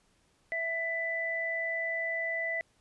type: tone pair together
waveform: sine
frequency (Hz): 660.3 / 1990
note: E5 / B6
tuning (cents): +3 / +13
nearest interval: octave + perfect fifth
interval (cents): 1910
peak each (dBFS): -36 / -31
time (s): 0.52-2.61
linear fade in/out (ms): 0
effects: pink hiss -69 dBFS RMS until 2.8 s + resampled to 24000 Hz